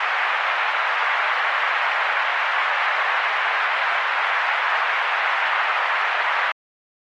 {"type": "band-pass noise", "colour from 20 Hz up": "white", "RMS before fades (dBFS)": -22, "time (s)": [0, 6.52], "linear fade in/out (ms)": 5, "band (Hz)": [790, 2100], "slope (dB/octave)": 24, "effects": ["AAC 32 kbps"]}